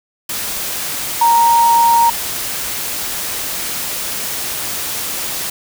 sine tone in noise, 932.3 Hz, A#5, in tune, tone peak -8 dBFS, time 1.21-2.1 s, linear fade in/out 5 ms, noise white, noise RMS -22 dBFS, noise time 0.29-5.5 s, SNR +11 dB, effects none

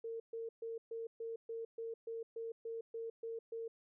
sine tone bursts, 456.2 Hz, A#4, 37 cents flat, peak -40 dBFS, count 13, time 0.04-3.68 s, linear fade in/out 5 ms, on 160 ms, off 130 ms, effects none

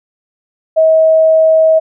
sine tone, 639 Hz, D#5, 46 cents sharp, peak -5 dBFS, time 0.76-1.8 s, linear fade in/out 20 ms, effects none

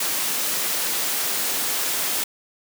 white high-pass noise, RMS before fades -24 dBFS, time 0-2.24 s, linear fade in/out 5 ms, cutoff 200 Hz, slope 12 dB/octave, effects none

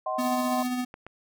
sine chord, C diminished, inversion first, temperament just, 627.9 / 753.5 / 1046.5 Hz, Eb5 / Gb5 / C6, +16 / +31 / 0 cents, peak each -31 dBFS, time 0.06-0.63 s, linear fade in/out 5 ms
square tone with tremolo, 249.8 Hz, B3, 20 cents sharp, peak -26 dBFS, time 0.18-0.85 s, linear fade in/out 10 ms, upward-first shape sine, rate 15 Hz, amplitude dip 35%
pink high-pass noise, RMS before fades -43 dBFS, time 0.2-0.67 s, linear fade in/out 5 ms, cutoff 3700 Hz, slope 96 dB/octave
clicks, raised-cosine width 0.5 ms, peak -26 dBFS, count 2, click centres 0.941 / 1.066 s
effects none

